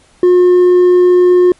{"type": "tone with hard clipping", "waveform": "sine", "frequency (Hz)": 359.2, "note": "F4", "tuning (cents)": 49, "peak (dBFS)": -5, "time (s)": [0.23, 1.52], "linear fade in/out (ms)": 2, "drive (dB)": 2, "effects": ["pink hiss -48 dBFS RMS until 1.59 s", "MP3 48 kbps"]}